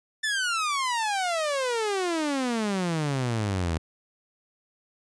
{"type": "exponential sweep", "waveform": "sawtooth", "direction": "down", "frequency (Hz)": [1787, 78], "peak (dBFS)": -21, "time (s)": [0.23, 3.78], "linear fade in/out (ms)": 10, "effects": ["resampled to 22050 Hz"]}